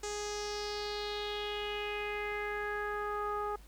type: tone with low-pass filter sweep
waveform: sawtooth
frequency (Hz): 415.3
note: G#4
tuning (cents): 0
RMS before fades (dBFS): -37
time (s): 0.03-3.56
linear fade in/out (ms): 5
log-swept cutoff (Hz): 7000 to 1100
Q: 4.1
effects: added 50 Hz sine -52 dBFS peak until 3.67 s + pink hiss -61 dBFS RMS until 3.67 s